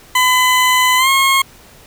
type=tone with pitch glide; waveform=20% pulse; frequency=1009 to 1081.4 Hz; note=B5 to C#6; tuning=+37 to -43 cents; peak=-5 dBFS; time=0.15-1.42 s; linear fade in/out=5 ms; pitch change=+120 cents; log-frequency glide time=0.97-1.09 s; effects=pink hiss -43 dBFS RMS until 1.86 s